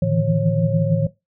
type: tone cluster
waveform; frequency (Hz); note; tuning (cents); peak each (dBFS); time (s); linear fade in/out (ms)
sine; 111.2 / 149.9 / 160.9 / 167.5 / 545; A2 / D3 / E3 / E3 / C#5; +19 / +36 / -42 / +28 / -29; -22; 0.02-1.07; 5
effects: noise-tail reverb RT60 0.2 s tail -18 dB re dry